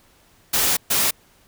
white noise bursts at uneven times, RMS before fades -19 dBFS, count 2, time 0.53-0.77 / 0.9-1.11 s, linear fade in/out 10 ms, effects pink hiss -56 dBFS RMS until 1.47 s

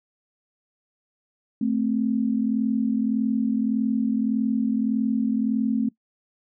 sine tone pair together, 220 / 261.7 Hz, A3 / C4, 0 / 0 cents, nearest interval minor third, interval 300 cents, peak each -22 / -24 dBFS, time 1.61-5.89 s, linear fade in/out 5 ms, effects noise-tail reverb RT60 0.1 s tail -20 dB re dry

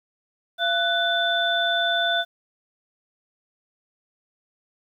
sine tone cluster, 685 / 1488 / 3528 Hz, F5 / F#6 / A7, -34 / +9 / +4 cents, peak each -24 dBFS, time 0.58-2.25 s, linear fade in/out 50 ms, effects 9-bit

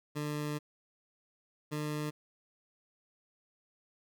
20% pulse tone pair in turn, 148.9 / 150.46 Hz, D3 / D3, +24 / +42 cents, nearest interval unison, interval 18 cents, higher second, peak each -29 / -29 dBFS, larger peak neither, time 0.15-0.59 / 1.71-2.11 s, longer first, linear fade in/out 20 ms, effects none

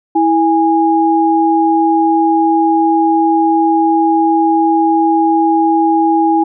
sine tone pair together, 326.6 / 823 Hz, E4 / G#5, -16 / -16 cents, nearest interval octave + major third, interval 1600 cents, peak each -11 dBFS, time 0.15-6.44 s, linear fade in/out 10 ms, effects none

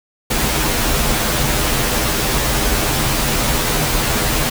pink noise with comb filter, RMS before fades -17 dBFS, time 0.3-4.5 s, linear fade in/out 10 ms, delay 11 ms, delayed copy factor -0.9, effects none

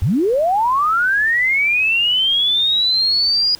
sine linear sweep, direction up, 72 to 4919 Hz, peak -13 dBFS, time 0.02-3.55 s, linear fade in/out 0 ms, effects pink hiss -43 dBFS RMS until 3.59 s

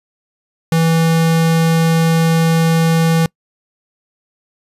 square tone, 163.9 Hz, E3, 10 cents flat, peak -11 dBFS, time 0.72-3.26 s, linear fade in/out 2 ms, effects noise-tail reverb RT60 0.1 s tail -26 dB re dry + resampled to 32000 Hz

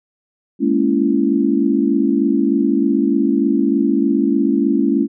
sine chord, A# half-diminished seventh, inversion third, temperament just, 209.8 / 233.1 / 279.7 / 335.6 Hz, G#3 / A#3 / C#4 / E4, +18 / 0 / +16 / +31 cents, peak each -19 / -20 / -16 / -19 dBFS, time 0.59-5.08 s, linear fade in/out 50 ms, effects none

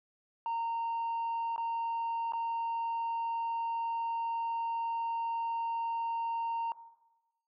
sine tone with dropouts, 922 Hz, A#5, 19 cents flat, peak -29 dBFS, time 0.46-6.72 s, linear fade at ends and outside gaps 1 ms, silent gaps 1.562-1.579 / 2.322-2.334 s, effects noise-tail reverb RT60 1.0 s tail -17 dB re dry + tanh soft clip ceiling -30 dBFS

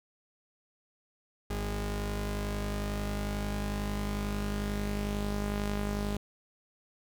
sawtooth tone pair together, 51.12 / 204.6 Hz, G#1 / G#3, -27 / -26 cents, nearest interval 2 octaves, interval 2401 cents, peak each -29 / -31 dBFS, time 1.5-6.17 s, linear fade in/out 5 ms, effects none

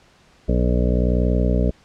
harmonic tone, 61 Hz, B1, 21 cents flat, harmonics 1 / 2 / 3 / 4 / 5 / 7 / 8 / 9 / 10, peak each -18 / -25 / -23 / -26 / -30 / -28 / -30 / -30 / -31 dBFS, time 0.48-1.71 s, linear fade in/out 10 ms, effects pink hiss -54 dBFS RMS until 1.84 s + low-pass 6000 Hz 12 dB/octave

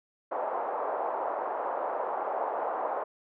pink band-pass noise, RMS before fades -32 dBFS, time 0.31-3.04 s, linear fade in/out 10 ms, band 540 to 1000 Hz, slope 24 dB/octave, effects none

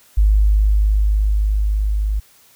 sine tone with level ramp, 51.7 Hz, G#1, 7 cents flat, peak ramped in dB -9 to -16 dBFS, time 0.17-2.2 s, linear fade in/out 10 ms, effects white hiss -51 dBFS RMS until 2.55 s

